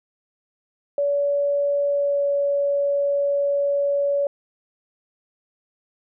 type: tone with pitch glide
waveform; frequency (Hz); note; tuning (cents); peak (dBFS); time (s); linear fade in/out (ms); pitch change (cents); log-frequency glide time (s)
sine; 570 to 566.4; C#5 to C#5; +48 to +37; -18; 0.98-4.27; 2; -11; 1.88-2.27
effects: none